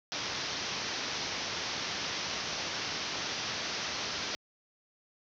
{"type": "low-pass noise", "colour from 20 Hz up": "white", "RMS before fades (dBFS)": -36, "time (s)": [0.12, 4.35], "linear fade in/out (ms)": 0, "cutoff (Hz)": 6100, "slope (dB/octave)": 96, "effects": ["high-pass 80 Hz 12 dB/octave"]}